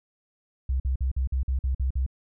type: tone bursts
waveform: sine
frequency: 65.2 Hz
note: C2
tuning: 5 cents flat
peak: -22 dBFS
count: 9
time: 0.69-2.064 s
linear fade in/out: 5 ms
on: 110 ms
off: 48 ms
effects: none